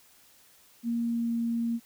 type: tone with pitch glide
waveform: sine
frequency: 234 to 232.5 Hz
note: A#3 to A#3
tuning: +7 to -4 cents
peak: -26 dBFS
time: 0.83-1.8 s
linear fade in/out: 50 ms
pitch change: -11 cents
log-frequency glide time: 1-1.35 s
effects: white hiss -59 dBFS RMS until 1.85 s